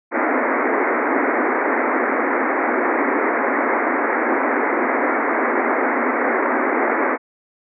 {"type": "band-pass noise", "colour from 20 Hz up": "pink", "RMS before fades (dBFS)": -19, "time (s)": [0.11, 7.18], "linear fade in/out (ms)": 50, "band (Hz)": [240, 2200], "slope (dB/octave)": 96, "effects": []}